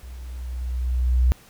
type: tone with level ramp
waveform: sine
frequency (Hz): 62.2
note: B1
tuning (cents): +13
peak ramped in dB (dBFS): -36 to -13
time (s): 0.03-1.32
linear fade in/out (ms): 0
effects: pink hiss -51 dBFS RMS until 1.49 s